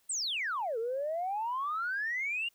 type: exponential two-way sweep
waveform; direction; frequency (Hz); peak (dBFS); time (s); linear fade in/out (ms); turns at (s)
sine; down then up; 8740 to 440 to 2866; -30; 0.09-2.49; 10; 0.78
effects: tanh soft clip ceiling -26 dBFS + white hiss -70 dBFS RMS until 2.54 s